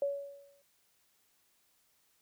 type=tone with exponential decay; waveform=sine; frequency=563 Hz; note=C#5; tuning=27 cents sharp; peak=-27 dBFS; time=0.02-0.62 s; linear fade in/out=2 ms; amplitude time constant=130 ms; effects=white hiss -72 dBFS RMS until 2.21 s